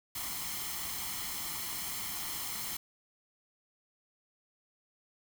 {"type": "noise with comb filter", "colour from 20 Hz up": "white", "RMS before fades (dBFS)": -38, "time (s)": [0.15, 2.77], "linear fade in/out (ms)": 5, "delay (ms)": 0.95, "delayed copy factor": 0.6, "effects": []}